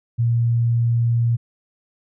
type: tone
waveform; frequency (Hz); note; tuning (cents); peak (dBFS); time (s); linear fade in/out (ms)
sine; 117.5; A#2; +14; -15; 0.18-1.37; 20
effects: none